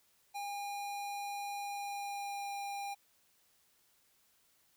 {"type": "tone with pitch glide", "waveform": "square", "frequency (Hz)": [810, 802.5], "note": ["G#5", "G5"], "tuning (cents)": [-43, 40], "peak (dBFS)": -39, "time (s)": [0.34, 2.95], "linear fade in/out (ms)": 20, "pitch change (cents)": -17, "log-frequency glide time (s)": [1.61, 2.56], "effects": ["white hiss -71 dBFS RMS until 4.76 s"]}